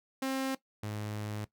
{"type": "tone pair in turn", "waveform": "sawtooth", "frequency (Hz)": [266.1, 105.6], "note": ["C4", "G#2"], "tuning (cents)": [29, 29], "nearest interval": "octave + major third", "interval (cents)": 1600, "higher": "first", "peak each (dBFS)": [-27, -32], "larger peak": "first", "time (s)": [[0.22, 0.55], [0.83, 1.45]], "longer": "second", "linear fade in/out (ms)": 5, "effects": ["noise-tail reverb RT60 0.1 s tail -17 dB re dry"]}